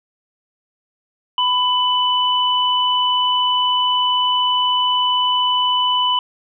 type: tone pair together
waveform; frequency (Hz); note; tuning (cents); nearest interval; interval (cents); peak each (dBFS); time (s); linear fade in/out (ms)
sine; 998 / 2991; B5 / F#7; +18 / +18; octave + perfect fifth; 1900; -17; 1.38-6.19; 2
effects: none